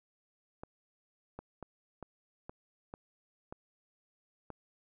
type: clicks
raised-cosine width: 1 ms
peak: -29 dBFS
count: 8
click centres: 0.635 / 1.39 / 1.627 / 2.027 / 2.495 / 2.939 / 3.525 / 4.503 s
effects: none